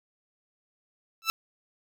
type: tone with exponential growth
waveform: 15% pulse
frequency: 1325 Hz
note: E6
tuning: 9 cents sharp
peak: -13 dBFS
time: 1.22-1.3 s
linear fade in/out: 0 ms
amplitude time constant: 17 ms
effects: none